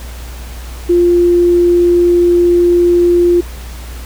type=tone; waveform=sine; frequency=349.2 Hz; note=F4; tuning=in tune; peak=-6 dBFS; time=0.89-3.41 s; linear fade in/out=10 ms; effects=added 60 Hz sine -25 dBFS peak until 4.05 s + pink hiss -34 dBFS RMS until 4.05 s